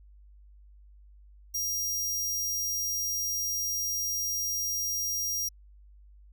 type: tone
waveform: sawtooth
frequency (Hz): 5700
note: F8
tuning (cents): +34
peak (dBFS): -26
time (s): 1.54-5.49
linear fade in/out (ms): 10
effects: added 50 Hz sine -51 dBFS peak until 6.32 s